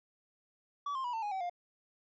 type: tone with pitch steps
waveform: triangle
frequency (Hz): 1145 / 1056.1 / 974 / 898.3 / 828.6 / 764.2 / 704.8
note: D6 / C6 / B5 / A5 / G#5 / G5 / F5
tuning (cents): -44 / +16 / -24 / +36 / -4 / -44 / +16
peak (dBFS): -32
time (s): 0.86-1.497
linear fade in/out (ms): 5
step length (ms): 91
effects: resampled to 16000 Hz